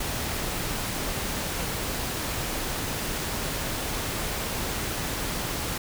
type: noise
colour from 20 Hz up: pink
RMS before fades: -30 dBFS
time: 0-5.78 s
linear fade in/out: 5 ms
effects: none